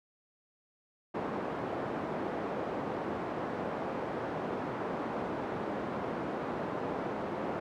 pink band-pass noise, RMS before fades -36 dBFS, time 1.14-7.6 s, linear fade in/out 10 ms, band 230 to 990 Hz, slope 12 dB/octave, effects none

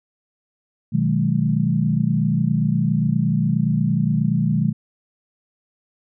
sine chord, G# minor seventh, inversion first, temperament equal with one note detuned, 123.47 / 155.56 / 185 / 212.6 Hz, B2 / D#3 / F#3 / G#3, 0 / 0 / 0 / +41 cents, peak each -23 / -20 / -23 / -22 dBFS, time 0.92-4.73 s, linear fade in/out 20 ms, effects none

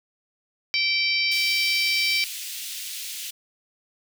harmonic tone, 775 Hz, G5, 20 cents flat, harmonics 3 / 4 / 5 / 6 / 7, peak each -23 / -30 / -31 / -26 / -30 dBFS, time 0.74-2.24 s, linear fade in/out 0 ms
pink high-pass noise, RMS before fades -34 dBFS, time 1.31-3.31 s, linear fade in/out 10 ms, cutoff 2700 Hz, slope 24 dB/octave
effects none

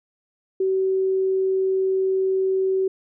sine tone, 380.5 Hz, F#4, 48 cents sharp, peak -18 dBFS, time 0.6-2.88 s, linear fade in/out 5 ms, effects none

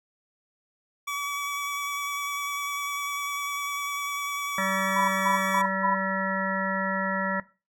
25% pulse tone with vibrato, 1140 Hz, C#6, 48 cents sharp, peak -25 dBFS, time 1.07-5.62 s, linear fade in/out 10 ms, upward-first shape sine, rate 10 Hz, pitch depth 13 cents each way
harmonic tone, 192.1 Hz, G3, 35 cents flat, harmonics 1 / 3 / 5 / 7 / 9 / 10, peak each -32 / -32 / -32 / -32 / -32 / -32 dBFS, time 4.58-7.4 s, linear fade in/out 2 ms
sine tone bursts, 987.8 Hz, B5, in tune, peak -23 dBFS, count 4, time 4.96-5.95 s, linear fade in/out 5 ms, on 120 ms, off 170 ms
effects noise-tail reverb RT60 0.3 s tail -18 dB re dry

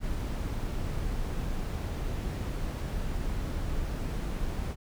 brown noise, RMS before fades -32 dBFS, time 0-4.76 s, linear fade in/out 50 ms, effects none

